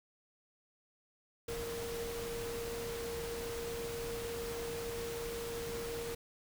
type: tone in noise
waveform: sine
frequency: 466.2 Hz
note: A#4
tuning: in tune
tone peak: -39 dBFS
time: 1.48-6.15 s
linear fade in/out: 5 ms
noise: pink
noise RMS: -44 dBFS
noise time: 1.48-6.15 s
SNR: +2 dB
effects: none